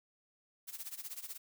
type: noise with tremolo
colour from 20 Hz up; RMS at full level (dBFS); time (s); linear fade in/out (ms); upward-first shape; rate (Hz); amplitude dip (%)
blue; -42; 0.67-1.38; 20; sine; 16; 85
effects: none